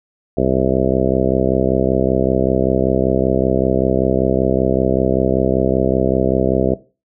harmonic tone, 65.2 Hz, C2, 5 cents flat, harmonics 1 / 2 / 3 / 4 / 5 / 6 / 7 / 8 / 9 / 10, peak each -25 / -23 / -22 / -22 / -22 / -20 / -21 / -23 / -24 / -23 dBFS, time 0.37-6.74 s, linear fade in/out 5 ms, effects noise-tail reverb RT60 0.3 s tail -17 dB re dry

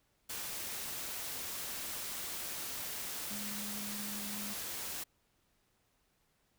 sine tone in noise, 206.6 Hz, G#3, 9 cents flat, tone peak -44 dBFS, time 3.3-4.54 s, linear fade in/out 10 ms, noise white, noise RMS -41 dBFS, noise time 0.29-5.04 s, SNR -6 dB, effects pink hiss -75 dBFS RMS until 6.58 s

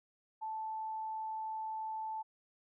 sine tone, 877 Hz, A5, 6 cents flat, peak -37 dBFS, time 0.41-2.23 s, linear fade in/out 20 ms, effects none

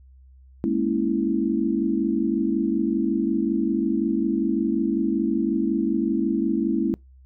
sine chord, A# half-diminished seventh, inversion third, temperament equal, 207.7 / 233.1 / 277.2 / 329.6 Hz, G#3 / A#3 / C#4 / E4, 0 / 0 / 0 / 0 cents, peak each -26 / -26 / -26 / -24 dBFS, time 0.64-6.94 s, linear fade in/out 0 ms, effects noise-tail reverb RT60 0.2 s tail -26 dB re dry + added 65 Hz sine -47 dBFS peak until 7.25 s

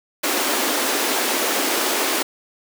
pink high-pass noise, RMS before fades -21 dBFS, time 0.23-2.23 s, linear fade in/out 10 ms, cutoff 250 Hz, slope 48 dB/octave, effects none

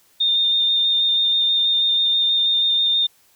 sine tone with vibrato, 3636 Hz, A#7, 44 cents flat, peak -15 dBFS, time 0.2-3.07 s, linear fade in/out 10 ms, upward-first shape square, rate 6.2 Hz, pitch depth 10 cents each way, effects white hiss -57 dBFS RMS until 3.35 s

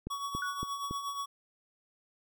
click train, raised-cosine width 3 ms, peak -24 dBFS, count 4, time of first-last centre 0.07-0.91 s, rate 3.57 Hz
square tone with tremolo, 1124 Hz, C#6, 24 cents sharp, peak -33 dBFS, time 0.1-1.26 s, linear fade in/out 10 ms, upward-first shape triangle, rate 8.4 Hz, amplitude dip 60%
sine tone with exponential decay, 1468 Hz, F#6, 14 cents flat, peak -30 dBFS, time 0.42-0.71 s, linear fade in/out 2 ms, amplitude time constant 63 ms
effects none

